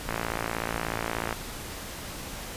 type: click train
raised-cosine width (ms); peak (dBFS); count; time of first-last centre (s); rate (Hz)
0.5; -13; 71; 0.09-1.327; 56.6
effects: pink hiss -38 dBFS RMS until 2.56 s + resampled to 32000 Hz